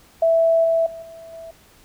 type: tone with level steps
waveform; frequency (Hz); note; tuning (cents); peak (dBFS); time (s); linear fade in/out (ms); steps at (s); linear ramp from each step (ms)
sine; 659; E5; -1; -13 / -15 / -32 / -37 / -34; 0.22-1.51; 5; 0.64 / 0.86 / 1.02 / 1.33; 5
effects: pink hiss -52 dBFS RMS until 1.84 s